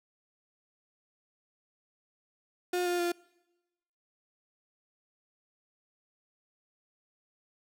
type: tone with pitch steps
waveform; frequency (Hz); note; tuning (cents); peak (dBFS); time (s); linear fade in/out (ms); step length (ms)
35% pulse; 357.6 / 352.7 / 347.8; F4 / F4 / F4; +41 / +17 / -7; -26; 2.73-3.12; 5; 130
effects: noise-tail reverb RT60 1.0 s tail -24 dB re dry